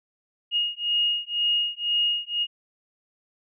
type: beating tone pair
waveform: sine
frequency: 2862 / 2864 Hz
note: F7 / F7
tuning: +42 / +43 cents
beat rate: 2 Hz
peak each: -25 dBFS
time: 0.51-2.47 s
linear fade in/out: 50 ms
effects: none